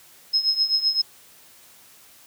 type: tone with tremolo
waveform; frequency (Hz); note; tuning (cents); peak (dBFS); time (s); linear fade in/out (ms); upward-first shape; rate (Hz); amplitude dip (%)
sine; 5150; E8; -41; -15; 0.33-1.02; 10; triangle; 7.8; 85
effects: white hiss -51 dBFS RMS until 2.26 s + high-pass 60 Hz 12 dB/octave